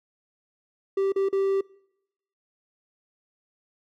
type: tone with dropouts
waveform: triangle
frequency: 390 Hz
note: G4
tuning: 9 cents flat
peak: -19 dBFS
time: 0.97-1.61 s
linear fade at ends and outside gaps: 5 ms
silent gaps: 1.122-1.16 / 1.288-1.327 s
effects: noise-tail reverb RT60 0.8 s tail -23 dB re dry